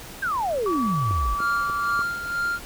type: exponential sweep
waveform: sine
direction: down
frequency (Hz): 1645 to 46.25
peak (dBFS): -22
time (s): 0.22-1.35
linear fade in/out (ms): 10
type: tone with pitch glide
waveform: sine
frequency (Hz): 1146 to 1159.3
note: D6 to D6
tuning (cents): -43 to -23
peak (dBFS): -24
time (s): 0.66-2.02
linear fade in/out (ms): 2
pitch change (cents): +20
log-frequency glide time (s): 0.79-1.91
type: click train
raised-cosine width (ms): 2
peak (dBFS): -23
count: 4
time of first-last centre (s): 1.11-1.992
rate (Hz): 3.4
type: tone with tremolo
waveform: triangle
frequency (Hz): 1396.9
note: F6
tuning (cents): 0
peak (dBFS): -20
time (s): 1.38-2.6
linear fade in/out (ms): 50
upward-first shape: sine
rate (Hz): 2.1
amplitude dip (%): 60
effects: pink hiss -40 dBFS RMS until 2.65 s